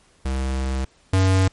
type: tone pair in turn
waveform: square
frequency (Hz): 65.9 / 94.6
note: C2 / F#2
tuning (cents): +13 / +39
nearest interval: tritone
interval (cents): 626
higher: second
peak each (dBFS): -22 / -15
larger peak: second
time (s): 0.25-0.85 / 1.13-1.48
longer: first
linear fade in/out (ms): 5
effects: pink hiss -57 dBFS RMS until 1.52 s + MP3 48 kbps